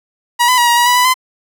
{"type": "tone with pitch steps", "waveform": "sawtooth", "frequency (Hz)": [960, 1005, 958, 949, 961, 982, 992, 1025], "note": ["B5", "B5", "A#5", "A#5", "B5", "B5", "B5", "C6"], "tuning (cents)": [-49, 30, 47, 31, -48, -10, 7, -36], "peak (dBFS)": -5, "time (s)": [0.39, 1.142], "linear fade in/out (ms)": 20, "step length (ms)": 94, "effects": []}